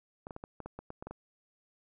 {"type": "clicks", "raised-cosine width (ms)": 1, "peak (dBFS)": -28, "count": 11, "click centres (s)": [0.269, 0.308, 0.364, 0.439, 0.603, 0.66, 0.79, 0.904, 1.025, 1.07, 1.11], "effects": []}